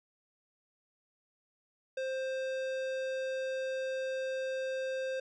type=tone with tanh clipping; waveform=sine; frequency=525 Hz; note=C5; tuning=6 cents sharp; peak=-35 dBFS; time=1.97-5.2 s; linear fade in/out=5 ms; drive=17 dB; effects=none